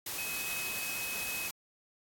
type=tone in noise; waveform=sine; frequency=2547 Hz; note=D#7; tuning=40 cents sharp; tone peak=-37 dBFS; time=0.18-1.48 s; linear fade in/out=5 ms; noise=white; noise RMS=-38 dBFS; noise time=0.06-1.51 s; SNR=-2 dB; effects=AAC 64 kbps